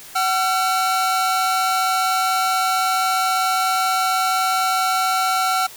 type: tone pair together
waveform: 45% pulse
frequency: 752 / 1357.4 Hz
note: F#5 / F6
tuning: +28 / -50 cents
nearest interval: minor seventh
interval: 1022 cents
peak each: -20 dBFS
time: 0.15-5.67 s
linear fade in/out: 10 ms
effects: white hiss -40 dBFS RMS until 5.76 s